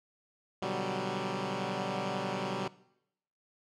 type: chord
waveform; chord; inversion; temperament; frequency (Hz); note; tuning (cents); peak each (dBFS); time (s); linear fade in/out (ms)
10% pulse; G major seventh; first; equal; 123.47 / 146.83 / 185 / 196; B2 / D3 / F#3 / G3; 0 / 0 / 0 / 0; -32 / -33 / -28 / -28; 0.62-2.68; 5
effects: noise-tail reverb RT60 0.8 s tail -20 dB re dry + low-pass 5000 Hz 12 dB/octave